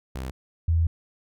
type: tone pair in turn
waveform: sawtooth / sine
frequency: 64.9 / 82.62 Hz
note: C2 / E2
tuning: -13 / +4 cents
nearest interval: major third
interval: 417 cents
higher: second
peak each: -27 / -18 dBFS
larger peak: second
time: 0.15-0.31 / 0.68-0.87 s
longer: second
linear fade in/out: 5 ms
effects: none